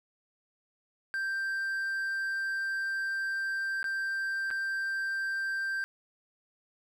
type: tone with dropouts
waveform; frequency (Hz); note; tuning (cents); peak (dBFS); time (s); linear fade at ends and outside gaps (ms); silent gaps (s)
triangle; 1574; G6; +7; -28; 1.14-5.84; 0; 3.829-3.842 / 4.504-4.511
effects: none